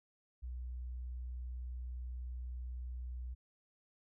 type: tone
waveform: sine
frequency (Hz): 61.74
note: B1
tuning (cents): 0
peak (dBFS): -40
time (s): 0.42-3.35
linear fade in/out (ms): 20
effects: none